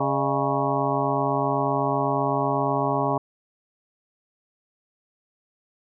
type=harmonic tone with a mistuned harmonic; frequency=137.9 Hz; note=C#3; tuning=9 cents flat; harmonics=1 / 2 / 3 / 4 / 5 / 6 / 7 / 8; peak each=-29 / -29 / -29 / -29 / -29 / -29 / -29 / -29 dBFS; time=0-3.18 s; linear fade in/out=5 ms; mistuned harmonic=4; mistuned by=+150 cents; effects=none